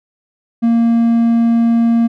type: tone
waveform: triangle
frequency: 231.8 Hz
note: A#3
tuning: 10 cents flat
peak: -7 dBFS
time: 0.62-2.08 s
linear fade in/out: 20 ms
effects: none